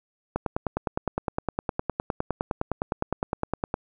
click train, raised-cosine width 1 ms, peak -11 dBFS, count 34, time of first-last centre 0.36-3.741 s, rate 9.76 Hz, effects none

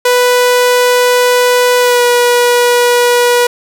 sawtooth tone with pitch glide, 493.9 to 485.4 Hz, B4 to B4, 0 to -30 cents, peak -3 dBFS, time 0.05-3.47 s, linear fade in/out 5 ms, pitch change -30 cents, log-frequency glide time 1.79-2.03 s, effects none

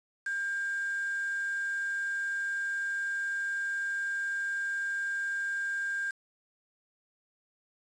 sine tone with quantisation, 1598 Hz, G6, 33 cents sharp, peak -30 dBFS, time 0.26-6.11 s, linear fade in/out 5 ms, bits 7, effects resampled to 22050 Hz

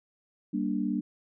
sine chord, G minor, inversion none, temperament just, 196 / 235.2 / 294 Hz, G3 / Bb3 / D4, 0 / +16 / +2 cents, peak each -31 dBFS, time 0.53-1.01 s, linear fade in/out 10 ms, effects none

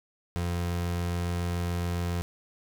30% pulse tone, 87.1 Hz, F2, 4 cents flat, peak -25 dBFS, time 0.36-2.22 s, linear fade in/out 0 ms, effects none

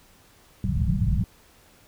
white low-pass noise, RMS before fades -23 dBFS, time 0.64-1.24 s, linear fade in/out 2 ms, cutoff 200 Hz, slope 96 dB/octave, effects pink hiss -56 dBFS RMS until 1.87 s

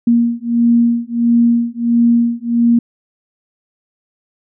sine beating tone pair, 234.6 / 236.1 Hz, A#3 / A#3, +11 / +22 cents, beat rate 1.5 Hz, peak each -13 dBFS, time 0.07-2.79 s, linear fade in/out 5 ms, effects none

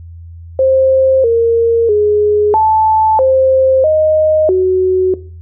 sine tone with pitch steps, 528 / 462 / 417.9 / 874 / 526 / 621 / 371.9 Hz, C5 / A#4 / G#4 / A5 / C5 / D#5 / F#4, +16 / -16 / +11 / -12 / +9 / -3 / +9 cents, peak -7 dBFS, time 0.59-5.14 s, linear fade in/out 2 ms, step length 650 ms, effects noise-tail reverb RT60 0.4 s tail -18 dB re dry + added 84 Hz sine -29 dBFS peak until 5.41 s

